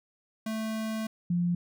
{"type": "tone pair in turn", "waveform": ["square", "sine"], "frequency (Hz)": [220, 174.61], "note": ["A3", "F3"], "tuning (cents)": [0, 0], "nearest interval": "major third", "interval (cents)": 400, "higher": "first", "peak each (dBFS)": [-31, -24], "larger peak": "second", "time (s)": [[0.46, 1.07], [1.3, 1.55]], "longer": "first", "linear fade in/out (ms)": 5, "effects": []}